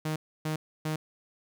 sawtooth tone bursts, 155.56 Hz, D#3, in tune, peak -25 dBFS, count 3, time 0.05-0.96 s, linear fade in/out 5 ms, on 110 ms, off 290 ms, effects none

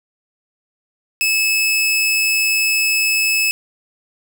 sawtooth tone, 2599 Hz, E7, 25 cents flat, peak -11 dBFS, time 1.21-3.51 s, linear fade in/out 0 ms, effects none

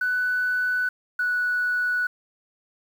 sine tone pair in turn, 1492 / 1474.9 Hz, F#6 / F#6, +14 / -6 cents, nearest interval unison, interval 20 cents, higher first, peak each -20 dBFS, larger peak neither, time 0.01-0.89 / 1.19-2.07 s, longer neither, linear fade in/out 5 ms, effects tanh soft clip ceiling -17 dBFS + 8-bit

